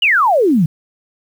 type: exponential sweep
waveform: sine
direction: down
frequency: 3011 to 146.83 Hz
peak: -9 dBFS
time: 0.02-0.66 s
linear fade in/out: 5 ms
effects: 7-bit